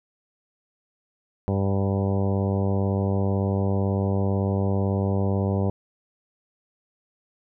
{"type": "harmonic tone with a mistuned harmonic", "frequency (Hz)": 98, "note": "G2", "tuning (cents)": 0, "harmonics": [1, 2, 3, 4, 5, 6, 7, 8, 9, 10], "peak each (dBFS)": [-23, -26, -34, -31, -32, -34, -39, -39, -41, -43], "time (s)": [1.48, 5.7], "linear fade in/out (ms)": 0, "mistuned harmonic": 8, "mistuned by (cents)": -15, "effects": []}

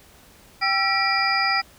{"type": "tone cluster", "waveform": "sine", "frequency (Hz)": [786, 1341, 1935, 2353, 4889], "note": ["G5", "E6", "B6", "D7", "D#8"], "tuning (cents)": [4, 29, -36, 3, -31], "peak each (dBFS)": -25, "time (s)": [0.61, 1.62], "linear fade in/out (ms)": 20, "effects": ["pink hiss -51 dBFS RMS until 1.78 s"]}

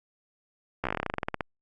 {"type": "slowing click train", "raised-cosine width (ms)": 0.5, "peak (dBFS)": -13, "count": 18, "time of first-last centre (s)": [0.84, 1.408], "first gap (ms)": 14, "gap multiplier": 1.1, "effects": ["Opus 48 kbps"]}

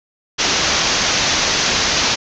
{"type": "low-pass noise", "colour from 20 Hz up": "white", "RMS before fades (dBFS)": -17, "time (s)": [0.38, 2.16], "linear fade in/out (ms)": 20, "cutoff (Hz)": 6600, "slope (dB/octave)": 96, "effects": []}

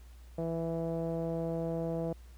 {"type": "tone with low-pass filter", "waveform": "sawtooth", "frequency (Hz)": 165.3, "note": "E3", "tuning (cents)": 5, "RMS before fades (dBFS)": -34, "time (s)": [0.38, 2.13], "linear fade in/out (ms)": 5, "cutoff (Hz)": 590, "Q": 4.3, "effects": ["added 60 Hz sine -49 dBFS peak until 2.37 s", "pink hiss -64 dBFS RMS until 2.37 s"]}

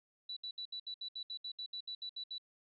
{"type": "tone bursts", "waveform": "sine", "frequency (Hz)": 3951, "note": "B7", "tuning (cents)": 0, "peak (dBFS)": -40, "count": 15, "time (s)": [0.29, 2.382], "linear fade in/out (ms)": 5, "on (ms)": 76, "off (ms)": 68, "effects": []}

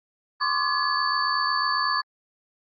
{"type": "tone cluster", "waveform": "sine", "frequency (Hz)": [1040, 1126, 1194, 1696, 4524], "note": ["C6", "C#6", "D6", "G#6", "C#8"], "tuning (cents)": [-11, 27, 28, 36, 34], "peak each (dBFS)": -28, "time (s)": [0.4, 2.02], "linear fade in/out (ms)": 20, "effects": ["Opus 24 kbps"]}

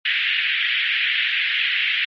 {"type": "band-pass noise", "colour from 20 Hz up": "white", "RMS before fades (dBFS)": -21, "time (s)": [0.05, 2.05], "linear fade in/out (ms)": 5, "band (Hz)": [1700, 3200], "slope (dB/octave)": 48, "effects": ["MP3 32 kbps"]}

